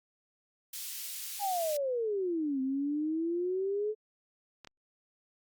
white high-pass noise, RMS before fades -40 dBFS, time 0.73-1.77 s, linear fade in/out 5 ms, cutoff 2900 Hz, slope 12 dB/octave
sine exponential two-way sweep, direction down then up, 833 to 260 to 434.9 Hz, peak -29 dBFS, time 1.39-3.95 s, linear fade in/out 50 ms, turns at 2.61 s
clicks, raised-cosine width 0.2 ms, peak -30 dBFS, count 2, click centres 4.647 / 4.673 s
effects Opus 48 kbps

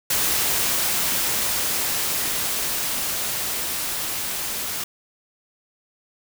white noise with level ramp, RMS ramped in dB -21 to -28 dBFS, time 0.1-4.84 s, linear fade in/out 5 ms, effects none

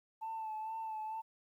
sine tone with vibrato, 880 Hz, A5, in tune, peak -37 dBFS, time 0.21-1.22 s, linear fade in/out 20 ms, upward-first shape sine, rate 2.2 Hz, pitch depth 31 cents each way, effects tanh soft clip ceiling -35 dBFS + 12-bit

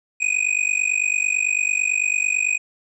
square tone with amplitude modulation, 2489 Hz, D#7, in tune, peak -15 dBFS, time 0.2-2.58 s, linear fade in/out 20 ms, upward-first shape sine, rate 49 Hz, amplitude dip 95%, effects resampled to 22050 Hz

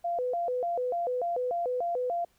sine tone with vibrato, 587.3 Hz, D5, in tune, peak -27 dBFS, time 0.04-2.25 s, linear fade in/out 10 ms, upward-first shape square, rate 3.4 Hz, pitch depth 280 cents each way, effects pink hiss -68 dBFS RMS until 2.38 s

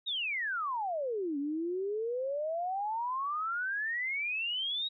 sine exponential two-way sweep, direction down then up, 3837 to 277.2 to 3837 Hz, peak -31 dBFS, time 0.06-4.89 s, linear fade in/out 20 ms, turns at 1.38 s, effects none

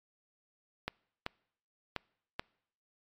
clicks, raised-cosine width 0.3 ms, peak -18 dBFS, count 4, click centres 0.88 / 1.264 / 1.963 / 2.395 s, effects noise-tail reverb RT60 0.7 s tail -26 dB re dry + MP3 64 kbps

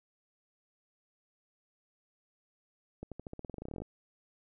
accelerating click train, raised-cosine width 2 ms, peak -28 dBFS, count 19, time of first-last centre 3.03-3.82 s, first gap 87 ms, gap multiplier 0.91, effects none

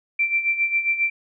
sine tone with tremolo, 2349 Hz, D7, in tune, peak -16 dBFS, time 0.19-1.1 s, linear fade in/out 5 ms, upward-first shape sine, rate 7.4 Hz, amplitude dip 70%, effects none

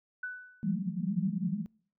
sine tone with exponential decay, 1493 Hz, F#6, 15 cents sharp, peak -32 dBFS, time 0.23-0.74 s, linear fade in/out 5 ms, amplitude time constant 110 ms
pink band-pass noise, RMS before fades -32 dBFS, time 0.63-1.66 s, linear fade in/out 0 ms, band 170 to 210 Hz, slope 96 dB/octave
effects noise-tail reverb RT60 0.5 s tail -23 dB re dry

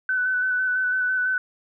sine tone with vibrato, 1504 Hz, F#6, 28 cents sharp, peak -20 dBFS, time 0.09-1.38 s, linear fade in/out 2 ms, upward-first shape square, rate 6 Hz, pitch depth 18 cents each way, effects none

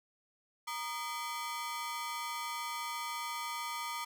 sawtooth ring-modulated tone, 1083 Hz, C#6, 41 cents flat, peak -30 dBFS, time 0.67-4.05 s, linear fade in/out 10 ms, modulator 143 Hz, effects none

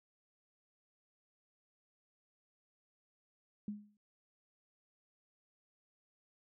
sine tone with exponential decay, 207.7 Hz, G#3, in tune, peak -35 dBFS, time 3.68-3.97 s, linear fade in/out 2 ms, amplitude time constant 61 ms, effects none

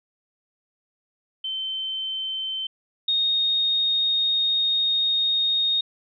sine tone pair in turn, 3089 / 3713 Hz, G7 / A#7, -26 / -8 cents, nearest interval minor third, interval 318 cents, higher second, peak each -26 / -19 dBFS, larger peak second, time 1.44-2.67 / 3.08-5.81 s, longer second, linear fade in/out 5 ms, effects none

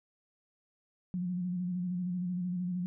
sine tone with vibrato, 179.4 Hz, F3, 47 cents sharp, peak -31 dBFS, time 1.14-2.86 s, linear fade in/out 0 ms, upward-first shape square, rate 13 Hz, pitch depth 36 cents each way, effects none

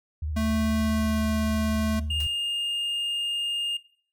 sine tone with vibrato, 76.6 Hz, D#2, 27 cents flat, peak -27 dBFS, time 0.22-2.27 s, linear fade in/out 5 ms, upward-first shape square, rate 16 Hz, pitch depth 73 cents each way
square tone with pitch glide, 220 to 218.1 Hz, A3 to A3, 0 to -15 cents, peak -25 dBFS, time 0.36-2 s, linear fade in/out 10 ms, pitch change -15 cents, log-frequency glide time 0.71-1.25 s
triangle tone, 2826 Hz, F7, 20 cents sharp, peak -25 dBFS, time 2.1-3.77 s, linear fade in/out 5 ms
white noise with exponential decay, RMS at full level -39 dBFS, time 2.2-2.37 s, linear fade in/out 2 ms, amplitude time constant 35 ms
effects noise-tail reverb RT60 0.5 s tail -17 dB re dry

